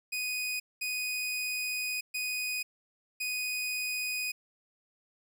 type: tone bursts at uneven times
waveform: sawtooth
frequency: 2489 Hz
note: D#7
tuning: in tune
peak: -28 dBFS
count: 4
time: 0.12-0.6 / 0.81-2.01 / 2.14-2.63 / 3.2-4.32 s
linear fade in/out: 10 ms
effects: none